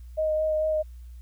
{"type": "tone with vibrato", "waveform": "sine", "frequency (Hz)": 622, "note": "D#5", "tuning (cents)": -1, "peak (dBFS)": -22, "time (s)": [0.17, 0.83], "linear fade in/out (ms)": 20, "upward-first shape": "sine", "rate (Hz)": 4.5, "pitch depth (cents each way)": 13, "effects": ["added 60 Hz sine -40 dBFS peak until 1.21 s", "white hiss -66 dBFS RMS until 1.21 s"]}